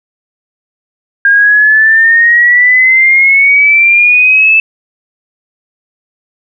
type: exponential sweep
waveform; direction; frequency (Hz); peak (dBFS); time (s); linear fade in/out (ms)
sine; up; 1611 to 2637; -3; 1.25-4.6; 2
effects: none